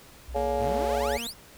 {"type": "tone with pitch glide", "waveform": "sine", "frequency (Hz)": [61.5, 62.54], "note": ["B1", "B1"], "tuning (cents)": [-7, 22], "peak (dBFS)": -34, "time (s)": [0.28, 1.18], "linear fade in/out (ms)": 10, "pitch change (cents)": 29, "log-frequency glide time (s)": [0.39, 0.51]}
{"type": "harmonic tone", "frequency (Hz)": 141.2, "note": "C#3", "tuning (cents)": 32, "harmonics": [3, 4, 5, 6], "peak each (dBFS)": [-31, -28, -31, -32], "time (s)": [0.34, 1.18], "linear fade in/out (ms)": 20}
{"type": "tone with vibrato", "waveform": "sawtooth", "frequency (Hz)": 233.1, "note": "A#3", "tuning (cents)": 0, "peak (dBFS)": -33, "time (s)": [0.36, 1.27], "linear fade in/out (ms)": 2, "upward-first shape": "sine", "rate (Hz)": 1.7, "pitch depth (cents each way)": 15}
{"type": "exponential sweep", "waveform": "sawtooth", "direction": "up", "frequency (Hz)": [82.41, 5600], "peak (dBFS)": -30, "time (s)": [0.57, 1.34], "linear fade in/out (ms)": 50}
{"effects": ["pink hiss -51 dBFS RMS until 1.57 s"]}